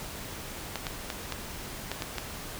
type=clicks; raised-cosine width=0.2 ms; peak=-14 dBFS; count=7; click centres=0.757 / 0.868 / 1.102 / 1.323 / 1.916 / 2.022 / 2.183 s; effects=pink hiss -40 dBFS RMS until 2.59 s